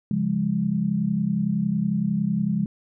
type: chord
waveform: sine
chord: Db major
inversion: none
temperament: equal with one note detuned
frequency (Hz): 138.59 / 174.61 / 205.5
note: Db3 / F3 / Ab3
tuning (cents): 0 / 0 / -18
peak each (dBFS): -29 / -25 / -23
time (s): 0.11-2.66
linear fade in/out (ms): 2
effects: none